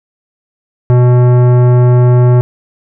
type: tone with tanh clipping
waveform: sine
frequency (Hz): 123.47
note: B2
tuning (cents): 0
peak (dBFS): -6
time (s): 0.9-2.41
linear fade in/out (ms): 0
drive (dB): 16
effects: none